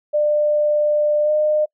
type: tone with pitch glide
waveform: sine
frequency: 597 to 607.4 Hz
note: D5 to D#5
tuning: +28 to -42 cents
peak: -14 dBFS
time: 0.13-1.66 s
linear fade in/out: 20 ms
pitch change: +30 cents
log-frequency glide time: 1.23-1.31 s
effects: noise-tail reverb RT60 0.1 s tail -26 dB re dry